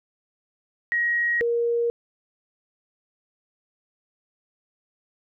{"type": "tone pair in turn", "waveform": "sine", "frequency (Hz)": [1893, 470.4], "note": ["A#6", "A#4"], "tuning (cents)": [26, 16], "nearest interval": "2 octaves", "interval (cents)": 2410, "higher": "first", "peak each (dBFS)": -20, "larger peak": "neither", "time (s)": [[0.92, 1.41], [1.41, 1.9]], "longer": "neither", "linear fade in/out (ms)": 0, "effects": []}